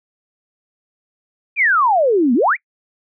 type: exponential two-way sweep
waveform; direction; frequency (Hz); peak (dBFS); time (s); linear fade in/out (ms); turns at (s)
sine; down then up; 2500 to 226 to 2500; -11; 1.56-2.57; 50; 2.34
effects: noise-tail reverb RT60 0.1 s tail -26 dB re dry